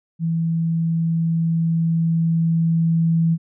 sine tone with level ramp, 164.81 Hz, E3, in tune, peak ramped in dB -18 to -14 dBFS, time 0.19-3.38 s, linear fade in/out 50 ms, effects none

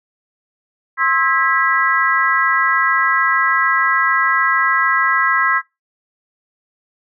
harmonic tone with a mistuned harmonic, 326.7 Hz, E4, 15 cents flat, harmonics 3 / 4 / 5 / 6, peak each -18 / -18 / -18 / -18 dBFS, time 0.97-5.62 s, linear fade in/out 50 ms, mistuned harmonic 3, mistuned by +140 cents, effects noise-tail reverb RT60 0.2 s tail -19 dB re dry

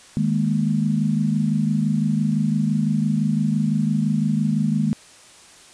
sine chord, D# suspended fourth, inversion none, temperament just, 155.56 / 207.4 / 233.3 Hz, D#3 / G#3 / A#3, 0 / -2 / +2 cents, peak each -22 / -21 / -23 dBFS, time 0.17-4.93 s, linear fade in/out 0 ms, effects white hiss -47 dBFS RMS until 5.73 s + resampled to 22050 Hz

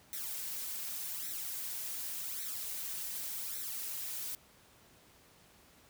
blue noise with flanger, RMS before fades -40 dBFS, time 0.13-4.35 s, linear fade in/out 0 ms, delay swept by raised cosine 0.51 to 4.71 ms, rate 0.87 Hz, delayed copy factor +0.8, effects pink hiss -62 dBFS RMS until 5.89 s + high-pass 60 Hz 12 dB/octave

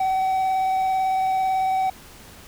triangle tone with vibrato, 759 Hz, F#5, 44 cents sharp, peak -17 dBFS, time 0-1.9 s, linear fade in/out 5 ms, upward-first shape sine, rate 18 Hz, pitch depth 13 cents each way, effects pink hiss -45 dBFS RMS until 2.47 s

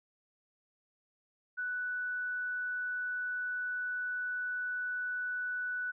sine tone, 1485 Hz, F#6, 6 cents sharp, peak -33 dBFS, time 1.57-5.92 s, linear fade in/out 20 ms, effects none

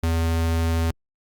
square tone, 82.41 Hz, E2, in tune, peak -20 dBFS, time 0.03-0.91 s, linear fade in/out 5 ms, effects Opus 48 kbps

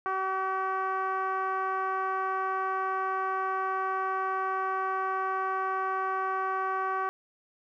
10% pulse tone with low-pass filter, 380.7 Hz, F#4, 49 cents sharp, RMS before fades -30 dBFS, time 0.06-7.09 s, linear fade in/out 0 ms, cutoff 1200 Hz, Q 2.7, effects none

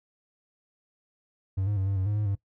triangle tone with pitch steps, 95.7 / 103.4 / 95.8 / 98.6 / 94.4 / 103.9 / 105.5 / 99.2 Hz, G2 / G#2 / G2 / G2 / F#2 / G#2 / G#2 / G2, -41 / -7 / -39 / +11 / +35 / +1 / +28 / +21 cents, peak -23 dBFS, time 1.57-2.354 s, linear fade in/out 10 ms, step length 98 ms, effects noise-tail reverb RT60 0.1 s tail -18 dB re dry

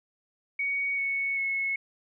sine tone with pitch steps, 2240 / 2214 / 2189 Hz, C#7 / C#7 / C#7, +18 / -3 / -22 cents, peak -26 dBFS, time 0.59-1.76 s, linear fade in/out 5 ms, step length 390 ms, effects none

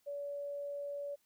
sine tone, 571 Hz, D5, 49 cents flat, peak -38 dBFS, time 0.06-1.16 s, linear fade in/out 20 ms, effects white hiss -75 dBFS RMS until 1.25 s

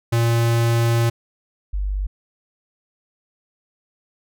square / sine tone pair in turn, 116.54 / 49 Hz, A#2 / G1, 0 / 0 cents, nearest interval octave + minor third, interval 1500 cents, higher first, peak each -16 / -20 dBFS, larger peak first, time 0.12-1.1 / 1.73-2.07 s, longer first, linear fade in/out 10 ms, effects none

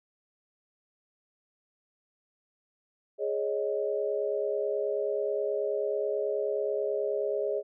sine chord, Ab suspended fourth, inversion none, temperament just, 415.3 / 553.7 / 623 Hz, Ab4 / Db5 / Eb5, 0 / -2 / +2 cents, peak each -30 / -32 / -33 dBFS, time 3.18-7.63 s, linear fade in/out 50 ms, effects none

